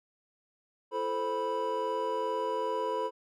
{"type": "tone cluster", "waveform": "triangle", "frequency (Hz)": [340.5, 438.5, 521, 985], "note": ["F4", "A4", "C5", "B5"], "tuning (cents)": [-44, -6, -7, -5], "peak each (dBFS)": [-40, -32, -33, -31], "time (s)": [0.91, 3.11], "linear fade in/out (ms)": 50, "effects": []}